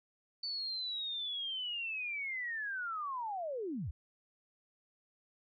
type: linear sweep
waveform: sine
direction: down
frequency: 4536 to 55 Hz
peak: -36 dBFS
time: 0.43-3.91 s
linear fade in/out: 5 ms
effects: none